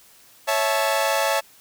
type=chord; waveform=sawtooth; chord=A major; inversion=first; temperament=equal with one note detuned; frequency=554.4 / 659.3 / 871.4 Hz; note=C#5 / E5 / A5; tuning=0 / 0 / -17 cents; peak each=-20 dBFS; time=0.47-1.41 s; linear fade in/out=20 ms; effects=white hiss -52 dBFS RMS until 1.6 s